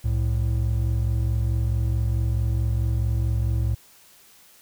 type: tone pair together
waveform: triangle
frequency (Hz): 65.41 / 110.01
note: C2 / A2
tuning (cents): 0 / 0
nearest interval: major sixth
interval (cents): 900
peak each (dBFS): -21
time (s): 0.04-3.75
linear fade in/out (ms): 10
effects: white hiss -53 dBFS RMS until 4.61 s